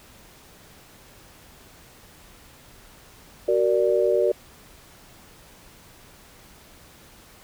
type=chord; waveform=sine; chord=Gb augmented; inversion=none; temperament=equal with one note detuned; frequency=376 / 466.2 / 587.3 Hz; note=Gb4 / Bb4 / D5; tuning=+28 / 0 / 0 cents; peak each=-22 dBFS; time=3.48-4.32 s; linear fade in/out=5 ms; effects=pink hiss -50 dBFS RMS until 7.43 s